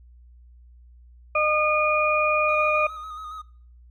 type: harmonic tone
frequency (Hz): 610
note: D#5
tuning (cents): -34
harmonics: 1 / 2 / 4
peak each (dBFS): -23 / -23 / -23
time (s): 1.35-2.87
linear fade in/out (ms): 5
type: tone with vibrato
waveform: triangle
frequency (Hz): 1254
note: D#6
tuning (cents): +13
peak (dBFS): -32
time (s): 2.48-3.42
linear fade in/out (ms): 10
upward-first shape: square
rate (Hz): 7.2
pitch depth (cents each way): 32
effects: noise-tail reverb RT60 0.6 s tail -24 dB re dry + added 60 Hz sine -47 dBFS peak until 3.9 s